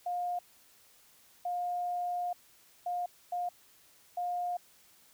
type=tone bursts at uneven times; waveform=sine; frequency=710 Hz; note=F5; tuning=28 cents sharp; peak=-31 dBFS; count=5; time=0.06-0.39 / 1.45-2.33 / 2.86-3.06 / 3.32-3.49 / 4.17-4.57 s; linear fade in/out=5 ms; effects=white hiss -62 dBFS RMS until 5.13 s